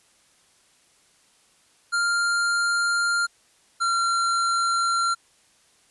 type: tone pair in turn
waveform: square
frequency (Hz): 1396.9 / 1372.1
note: F6 / F6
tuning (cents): 0 / -31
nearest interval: unison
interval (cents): 31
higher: first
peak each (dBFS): -21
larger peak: neither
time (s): 1.92-3.27 / 3.8-5.15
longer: neither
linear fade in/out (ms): 20
effects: white hiss -60 dBFS RMS until 5.9 s + resampled to 24000 Hz